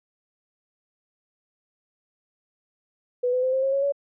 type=tone with pitch steps; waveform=sine; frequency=493.9 / 504.9 / 516.1 / 527.5 / 539.2 / 551.2 / 563.4 Hz; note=B4 / B4 / C5 / C5 / C#5 / C#5 / C#5; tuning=0 / +38 / -24 / +14 / -48 / -10 / +28 cents; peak=-20 dBFS; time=3.23-3.923 s; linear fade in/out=10 ms; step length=99 ms; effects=none